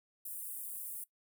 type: high-pass noise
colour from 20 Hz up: pink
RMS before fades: -43 dBFS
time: 0.25-1.04 s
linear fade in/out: 5 ms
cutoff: 9100 Hz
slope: 48 dB/octave
effects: noise-tail reverb RT60 0.1 s tail -19 dB re dry